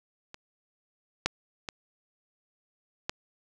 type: clicks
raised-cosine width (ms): 0.2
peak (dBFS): -25 / -7 / -17 / -12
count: 4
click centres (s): 0.344 / 1.26 / 1.688 / 3.095
effects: none